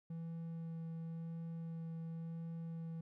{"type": "tone with vibrato", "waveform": "triangle", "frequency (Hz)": 164.81, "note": "E3", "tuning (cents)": 0, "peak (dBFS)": -40, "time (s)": [0.1, 3.01], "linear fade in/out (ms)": 5, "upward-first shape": "sine", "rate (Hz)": 0.94, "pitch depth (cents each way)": 9, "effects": []}